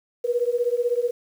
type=beating tone pair; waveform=sine; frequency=474.8 / 490.8 Hz; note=A#4 / B4; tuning=+32 / -11 cents; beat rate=16 Hz; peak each=-23 dBFS; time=0.24-1.11 s; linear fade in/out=10 ms; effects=8-bit